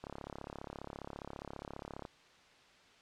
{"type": "click train", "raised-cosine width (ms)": 1, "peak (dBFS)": -29, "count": 71, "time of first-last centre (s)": [0.04, 2.051], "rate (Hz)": 34.8, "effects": ["white hiss -62 dBFS RMS until 3.01 s", "low-pass 4000 Hz 12 dB/octave"]}